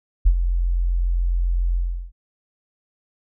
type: tone with ADSR envelope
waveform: sine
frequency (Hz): 43.65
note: F1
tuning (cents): 0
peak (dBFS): -8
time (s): 0.25-2.12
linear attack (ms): 18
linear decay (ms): 63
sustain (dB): -9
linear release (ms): 370
effects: none